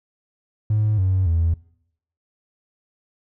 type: tone with pitch steps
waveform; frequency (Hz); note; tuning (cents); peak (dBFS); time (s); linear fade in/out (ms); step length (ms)
triangle; 106.9 / 94.14 / 82.91; A2 / F#2 / E2; -49 / +30 / +11; -13; 0.7-1.54; 5; 280
effects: noise-tail reverb RT60 0.7 s tail -24 dB re dry + tanh soft clip ceiling -12 dBFS